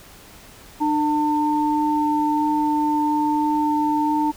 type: tone pair together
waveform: sine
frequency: 300.5 / 899.7 Hz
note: D4 / A5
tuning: +40 / +38 cents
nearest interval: octave + perfect fifth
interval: 1898 cents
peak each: -20 dBFS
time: 0.8-4.32 s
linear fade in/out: 20 ms
effects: pink hiss -45 dBFS RMS until 4.36 s